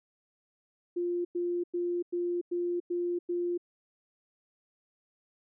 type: tone bursts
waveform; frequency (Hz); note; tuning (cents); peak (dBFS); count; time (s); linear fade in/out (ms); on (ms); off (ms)
sine; 350; F4; +4; -28; 7; 0.96-3.578; 10; 290; 98
effects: none